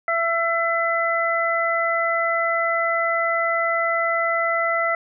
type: harmonic tone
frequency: 670 Hz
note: E5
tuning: 28 cents sharp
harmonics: 1 / 2 / 3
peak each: -23 / -23 / -23 dBFS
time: 0.08-4.95 s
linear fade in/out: 2 ms
effects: none